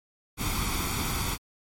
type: noise with comb filter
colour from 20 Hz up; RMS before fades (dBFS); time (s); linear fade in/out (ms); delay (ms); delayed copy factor
pink; -29; 0.37-1.38; 50; 0.87; +0.65
effects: MP3 64 kbps